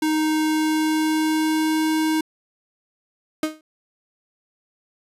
square tone with pitch glide, 311.1 to 314.4 Hz, D#4 to D#4, 0 to +18 cents, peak -19 dBFS, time 0.02-2.21 s, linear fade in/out 5 ms, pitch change +18 cents, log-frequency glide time 0.44-1.91 s
35% pulse tone with exponential decay, 311.1 Hz, D#4, in tune, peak -15 dBFS, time 3.43-3.61 s, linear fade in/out 2 ms, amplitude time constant 39 ms
effects resampled to 32000 Hz

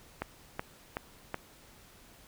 click train, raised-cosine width 0.5 ms, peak -18 dBFS, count 4, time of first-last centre 0.22-1.344 s, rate 2.67 Hz, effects pink hiss -57 dBFS RMS until 2.27 s

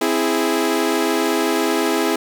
sawtooth chord, C augmented, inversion none, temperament equal, 261.6 / 329.6 / 415.3 Hz, C4 / E4 / G#4, 0 / 0 / 0 cents, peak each -19 / -16 / -17 dBFS, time 0.01-2.16 s, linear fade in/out 5 ms, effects none

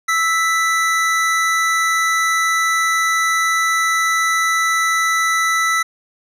square tone pair together, 1314 / 1979.8 Hz, E6 / B6, -6 / +4 cents, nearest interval perfect fifth, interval 710 cents, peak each -18 dBFS, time 0.08-5.83 s, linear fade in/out 10 ms, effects low-pass 11000 Hz 12 dB/octave

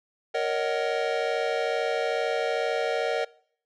square chord, D# minor seventh, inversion second, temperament just, 466.7 / 560 / 622.3 / 746.7 Hz, A#4 / C#5 / D#5 / F#5, +2 / +18 / 0 / +16 cents, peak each -29 / -32 / -31 / -32 dBFS, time 0.34-3.25 s, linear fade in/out 10 ms, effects noise-tail reverb RT60 0.6 s tail -23 dB re dry + low-pass 4000 Hz 12 dB/octave

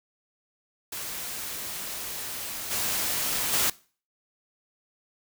white noise with level steps, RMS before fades -35 / -28 / -24 dBFS, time 0.92-3.7 s, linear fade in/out 5 ms, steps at 2.7 / 3.52 s, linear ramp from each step 20 ms, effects noise-tail reverb RT60 0.4 s tail -21 dB re dry

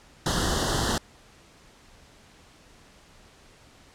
pink band-stop noise, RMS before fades -25 dBFS, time 0.26-0.98 s, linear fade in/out 2 ms, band 1900 to 2900 Hz, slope 96 dB/octave, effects pink hiss -54 dBFS RMS until 3.94 s + low-pass 8000 Hz 12 dB/octave

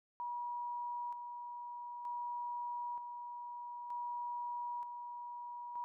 sine tone with tremolo, 963 Hz, B5, 44 cents flat, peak -38 dBFS, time 0.2-5.84 s, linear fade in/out 0 ms, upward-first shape square, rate 0.54 Hz, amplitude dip 45%, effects none

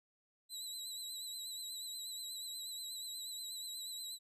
25% pulse tone with vibrato, 3957 Hz, B7, 3 cents sharp, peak -38 dBFS, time 0.49-4.19 s, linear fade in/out 50 ms, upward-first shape triangle, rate 8.3 Hz, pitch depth 66 cents each way, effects none

